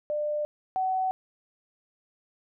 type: tone pair in turn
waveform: sine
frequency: 597 / 752.7 Hz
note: D5 / F#5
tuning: +28 / +29 cents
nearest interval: major third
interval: 401 cents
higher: second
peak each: -26 / -24 dBFS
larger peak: second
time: 0.1-0.45 / 0.76-1.11 s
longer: neither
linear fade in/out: 0 ms
effects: none